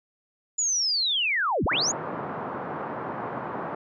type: linear two-way sweep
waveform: sine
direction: down then up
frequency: 7040 to 43.65 to 7040 Hz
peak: -22 dBFS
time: 0.58-1.92 s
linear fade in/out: 10 ms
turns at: 1.65 s
type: band-pass noise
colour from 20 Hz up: white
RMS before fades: -33 dBFS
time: 1.71-3.75 s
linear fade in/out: 5 ms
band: 120 to 1200 Hz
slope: 24 dB/octave
effects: none